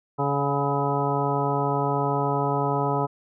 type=harmonic tone with a mistuned harmonic; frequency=141.4 Hz; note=C#3; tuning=35 cents sharp; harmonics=1 / 2 / 3 / 4 / 5 / 6 / 7 / 9; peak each=-27 / -31 / -28 / -33 / -30 / -30 / -29 / -32 dBFS; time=0.18-3.07 s; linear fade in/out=20 ms; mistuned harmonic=6; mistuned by=-21 cents; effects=none